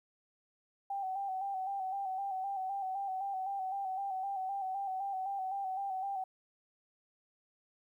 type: tone with vibrato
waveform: sine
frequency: 773 Hz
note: G5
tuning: 24 cents flat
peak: -34 dBFS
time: 0.9-6.24 s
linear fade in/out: 5 ms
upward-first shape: square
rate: 3.9 Hz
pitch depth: 43 cents each way
effects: 12-bit